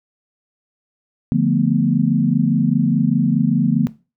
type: chord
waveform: sine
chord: B half-diminished seventh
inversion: first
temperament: equal with one note detuned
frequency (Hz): 146.83 / 174.61 / 222 / 246.9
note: D3 / F3 / A3 / B3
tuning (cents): 0 / 0 / +16 / 0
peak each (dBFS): -19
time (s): 1.32-3.87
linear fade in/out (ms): 0
effects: noise-tail reverb RT60 0.3 s tail -18 dB re dry